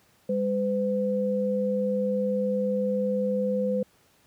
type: tone pair together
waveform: sine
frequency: 201.2 / 507 Hz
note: G3 / B4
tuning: +45 / +45 cents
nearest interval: octave + major third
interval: 1600 cents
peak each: -27 / -25 dBFS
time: 0.29-3.83 s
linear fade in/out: 5 ms
effects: pink hiss -62 dBFS RMS until 4.26 s + high-pass 80 Hz 12 dB/octave